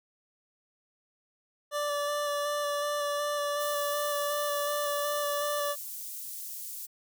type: tone with vibrato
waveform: 25% pulse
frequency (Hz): 583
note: D5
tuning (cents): -13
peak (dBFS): -25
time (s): 1.71-5.76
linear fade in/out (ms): 50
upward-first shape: square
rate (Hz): 2.7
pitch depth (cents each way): 11
type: high-pass noise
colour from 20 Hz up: white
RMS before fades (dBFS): -40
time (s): 3.59-6.87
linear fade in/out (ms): 20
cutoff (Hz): 7600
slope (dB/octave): 12
effects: none